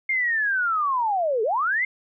sine linear two-way sweep, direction down then up, 2140 to 414 to 2140 Hz, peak -20 dBFS, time 0.09-1.85 s, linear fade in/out 5 ms, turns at 1.43 s, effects none

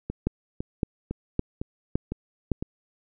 two click trains, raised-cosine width 3 ms, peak -17 / -10 dBFS, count 6 / 5, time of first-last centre 0.1-2.625 / 0.27-2.517 s, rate 1.98 / 1.78 Hz, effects none

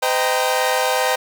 sawtooth chord, C minor seventh, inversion none, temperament equal with one note detuned, 510.1 / 622.3 / 784 / 932.3 Hz, C5 / Eb5 / G5 / Bb5, -44 / 0 / 0 / 0 cents, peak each -17 / -20 / -18 / -20 dBFS, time 0.02-1.16 s, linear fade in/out 10 ms, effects none

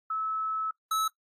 sine / square tone pair in turn, 1300 / 1300 Hz, E6 / E6, -24 / -24 cents, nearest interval unison, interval 0 cents, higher neither, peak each -28 / -26 dBFS, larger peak second, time 0.1-0.71 / 0.91-1.08 s, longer first, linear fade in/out 5 ms, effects noise-tail reverb RT60 0.1 s tail -20 dB re dry + AAC 48 kbps

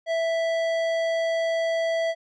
triangle tone with tanh clipping, 659.3 Hz, E5, in tune, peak -24 dBFS, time 0.06-2.15 s, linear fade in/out 50 ms, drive 18 dB, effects none

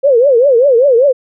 sine tone with vibrato, 514 Hz, C5, 31 cents flat, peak -5 dBFS, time 0.03-1.13 s, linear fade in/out 20 ms, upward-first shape triangle, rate 5.1 Hz, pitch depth 250 cents each way, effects none

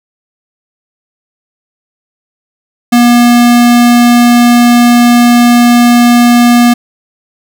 square tone, 240.1 Hz, B3, 49 cents flat, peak -3 dBFS, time 2.92-6.74 s, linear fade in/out 10 ms, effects none

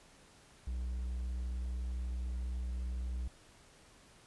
triangle tone, 61.74 Hz, B1, in tune, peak -33 dBFS, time 0.67-3.28 s, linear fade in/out 5 ms, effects pink hiss -61 dBFS RMS until 4.26 s + resampled to 24000 Hz

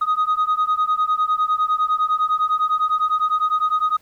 sine beating tone pair, 1244.5 / 1254.4 Hz, D#6 / D#6, 0 / +14 cents, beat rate 9.9 Hz, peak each -18 dBFS, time 0.01-3.97 s, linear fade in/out 10 ms, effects tanh soft clip ceiling -13 dBFS + pink hiss -57 dBFS RMS until 4.01 s

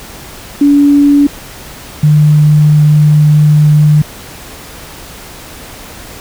sine tone pair in turn, 286.2 / 150.39 Hz, D4 / D3, -45 / +41 cents, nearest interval major seventh, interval 1114 cents, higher first, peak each -3 dBFS, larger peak neither, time 0.61-1.27 / 2.03-4.02 s, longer second, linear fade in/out 5 ms, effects pink hiss -30 dBFS RMS until 6.2 s

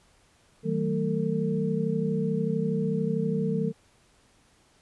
sine tone cluster, 159.5 / 191 / 224.1 / 450.8 Hz, D#3 / G3 / A3 / A4, +43 / -45 / +32 / +42 cents, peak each -29 / -29 / -31 / -30 dBFS, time 0.63-3.73 s, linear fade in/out 50 ms, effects pink hiss -62 dBFS RMS until 4.81 s + resampled to 24000 Hz

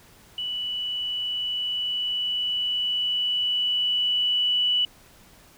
sine tone with level ramp, 2960 Hz, F#7, in tune, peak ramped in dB -27 to -19 dBFS, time 0.38-4.85 s, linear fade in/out 2 ms, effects pink hiss -53 dBFS RMS until 5.57 s

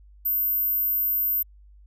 sine tone, 13600 Hz, G#9, 40 cents sharp, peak -21 dBFS, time 0.25-1.43 s, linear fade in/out 10 ms, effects added 50 Hz sine -48 dBFS peak until 1.86 s

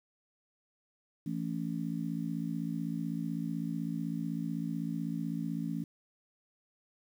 harmonic tone, 55.9 Hz, A1, 28 cents sharp, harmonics 3 / 4 / 5, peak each -36 / -37 / -38 dBFS, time 1.26-5.84 s, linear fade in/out 5 ms, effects 10-bit

